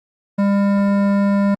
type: tone with hard clipping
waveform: sine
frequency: 200.2 Hz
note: G3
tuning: 37 cents sharp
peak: -15 dBFS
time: 0.38-1.55 s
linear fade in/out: 10 ms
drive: 14 dB
effects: Opus 32 kbps